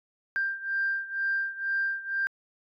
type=beating tone pair; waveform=sine; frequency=1584 / 1586.1 Hz; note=G6 / G6; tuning=+18 / +20 cents; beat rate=2.1 Hz; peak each=-28 / -31 dBFS; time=0.36-2.27 s; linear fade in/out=0 ms; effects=tanh soft clip ceiling -19 dBFS